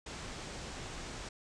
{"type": "low-pass noise", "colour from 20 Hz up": "pink", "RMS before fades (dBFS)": -44, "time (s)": [0.06, 1.29], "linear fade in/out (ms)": 5, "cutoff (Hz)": 8400, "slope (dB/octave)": 48, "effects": []}